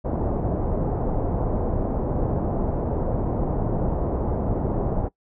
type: low-pass noise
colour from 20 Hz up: pink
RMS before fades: -24 dBFS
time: 0.04-5.09 s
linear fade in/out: 20 ms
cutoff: 790 Hz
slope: 24 dB/octave
effects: noise-tail reverb RT60 0.1 s tail -21 dB re dry